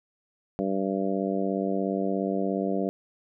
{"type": "harmonic tone", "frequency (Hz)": 97, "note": "G2", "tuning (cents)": -18, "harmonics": [2, 3, 4, 5, 6, 7], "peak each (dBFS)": [-29, -31, -32, -33, -34, -34], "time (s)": [0.59, 2.89], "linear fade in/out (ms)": 0, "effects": []}